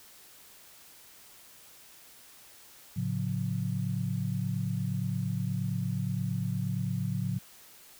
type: chord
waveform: sine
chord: F# minor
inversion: first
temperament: equal with one note detuned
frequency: 110 / 138.59 / 180.35 Hz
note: A2 / C#3 / F#3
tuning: 0 / 0 / -44 cents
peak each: -33 dBFS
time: 2.96-7.39 s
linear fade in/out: 10 ms
effects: white hiss -54 dBFS RMS until 7.99 s